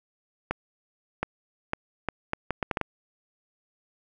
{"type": "accelerating click train", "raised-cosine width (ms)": 0.5, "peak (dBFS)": -11, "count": 10, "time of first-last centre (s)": [0.51, 2.813], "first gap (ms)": 720, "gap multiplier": 0.7, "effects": []}